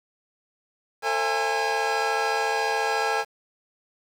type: tone cluster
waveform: 25% pulse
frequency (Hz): 447 / 527 / 670 / 820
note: A4 / C5 / E5 / G#5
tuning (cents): +27 / +12 / +28 / -22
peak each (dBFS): -24 / -29 / -29 / -21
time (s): 1.02-3.25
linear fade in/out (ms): 50
effects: low-pass 6000 Hz 12 dB/octave + 8-bit